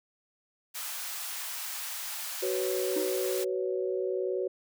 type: high-pass noise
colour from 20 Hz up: white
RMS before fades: -37 dBFS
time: 0.74-3.45 s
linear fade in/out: 20 ms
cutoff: 730 Hz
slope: 24 dB/octave
type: chord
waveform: sine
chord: F# suspended fourth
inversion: none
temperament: equal with one note detuned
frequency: 374.9 / 493.9 / 554.4 Hz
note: F#4 / B4 / C#5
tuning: +23 / 0 / 0 cents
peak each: -30 / -34 / -35 dBFS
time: 2.42-4.48 s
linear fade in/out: 10 ms
type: tone with exponential decay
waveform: triangle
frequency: 311.1 Hz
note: D#4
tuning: in tune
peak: -26 dBFS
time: 2.96-3.24 s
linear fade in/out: 5 ms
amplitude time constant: 59 ms
effects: none